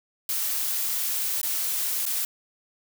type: noise with dropouts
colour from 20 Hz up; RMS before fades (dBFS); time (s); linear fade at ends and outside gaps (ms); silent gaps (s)
blue; -27; 0.29-2.25; 2; 1.415-1.43 / 2.055-2.063
effects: none